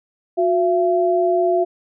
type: tone pair together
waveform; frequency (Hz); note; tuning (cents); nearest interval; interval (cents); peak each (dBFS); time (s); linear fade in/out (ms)
sine; 362.6 / 676.2; F#4 / E5; -35 / +44; major seventh; 1079; -17; 0.37-1.65; 20
effects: none